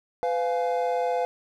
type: chord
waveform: triangle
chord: F diminished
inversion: second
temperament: just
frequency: 502.9 / 698.5 / 838.1 Hz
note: Cb5 / F5 / Ab5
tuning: +31 / 0 / +16 cents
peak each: -24 / -25 / -29 dBFS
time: 0.23-1.25 s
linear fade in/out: 0 ms
effects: none